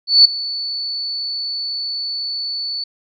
sine tone with ADSR envelope, 4466 Hz, C#8, 12 cents sharp, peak -3 dBFS, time 0.07-2.84 s, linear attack 180 ms, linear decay 7 ms, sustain -18 dB, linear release 5 ms, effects none

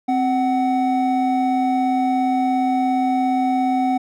triangle tone pair together, 261.6 / 747.6 Hz, C4 / F#5, 0 / +18 cents, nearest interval octave + tritone, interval 1818 cents, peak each -17 dBFS, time 0.08-3.98 s, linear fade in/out 10 ms, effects none

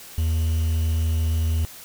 triangle tone with quantisation, 80.7 Hz, E2, 36 cents flat, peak -17 dBFS, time 0.18-1.65 s, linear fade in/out 0 ms, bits 7, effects white hiss -42 dBFS RMS until 1.84 s

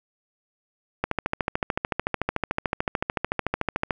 click train, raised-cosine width 0.5 ms, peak -8 dBFS, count 40, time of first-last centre 1.04-3.908 s, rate 13.6 Hz, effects none

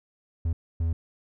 triangle tone bursts at uneven times, 82.41 Hz, E2, in tune, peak -21 dBFS, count 2, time 0.45-0.53 / 0.8-0.93 s, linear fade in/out 5 ms, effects none

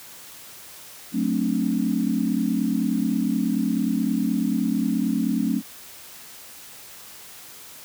sine chord, D dominant seventh, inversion first, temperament just, 183.54 / 220.2 / 264.3 / 293.7 Hz, F#3 / A3 / C4 / D4, -14 / +2 / +18 / 0 cents, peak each -27 / -24 / -25 / -28 dBFS, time 1.12-5.62 s, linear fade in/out 50 ms, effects white hiss -43 dBFS RMS until 7.84 s + high-pass 60 Hz 12 dB/octave

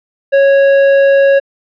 sine tone with tanh clipping, 552 Hz, C#5, 7 cents flat, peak -7 dBFS, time 0.32-1.4 s, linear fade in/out 20 ms, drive 12 dB, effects low-pass 3000 Hz 12 dB/octave

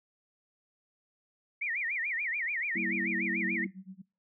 sine tone with vibrato, 2097 Hz, C7, 3 cents sharp, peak -30 dBFS, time 1.61-3.65 s, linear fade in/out 10 ms, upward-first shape sine, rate 6.9 Hz, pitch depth 260 cents each way
sine chord, E diminished, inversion first, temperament equal with one note detuned, 193.41 / 233.1 / 329.6 Hz, G3 / Bb3 / E4, -23 / 0 / 0 cents, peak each -37 dBFS, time 2.75-3.67 s, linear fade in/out 10 ms
sine tone with tremolo, 188.5 Hz, F#3, 32 cents sharp, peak -40 dBFS, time 3.41-4.02 s, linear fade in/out 10 ms, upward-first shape sine, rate 8.6 Hz, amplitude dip 100%
effects noise-tail reverb RT60 0.3 s tail -25 dB re dry

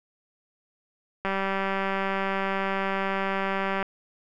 click train, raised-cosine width 0.5 ms, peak -13 dBFS, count 501, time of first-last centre 1.25-3.827 s, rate 194 Hz, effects none

